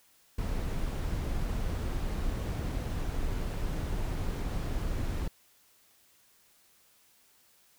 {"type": "noise", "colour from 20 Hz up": "brown", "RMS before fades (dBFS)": -32, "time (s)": [0.38, 5.28], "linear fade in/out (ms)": 5, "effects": ["white hiss -64 dBFS RMS until 7.78 s"]}